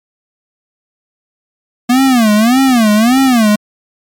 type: tone with vibrato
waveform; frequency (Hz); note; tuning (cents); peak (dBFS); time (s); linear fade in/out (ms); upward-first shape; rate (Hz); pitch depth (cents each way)
square; 237.1; A#3; +30; -7; 1.89-3.56; 10; sine; 1.7; 220
effects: MP3 96 kbps